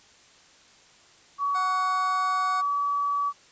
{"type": "tone with pitch glide", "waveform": "sine", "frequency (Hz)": [1131, 1143.5], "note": ["C#6", "D6"], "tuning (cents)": [34, -47], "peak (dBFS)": -23, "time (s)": [1.38, 3.33], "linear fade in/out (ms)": 50, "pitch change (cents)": 19, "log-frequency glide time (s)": [1.85, 2.62]}
{"type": "tone", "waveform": "25% pulse", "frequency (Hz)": 740, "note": "F#5", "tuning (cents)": 0, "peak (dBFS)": -27, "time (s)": [1.54, 2.62], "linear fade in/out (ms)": 20}
{"effects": ["white hiss -55 dBFS RMS until 3.51 s", "resampled to 16000 Hz"]}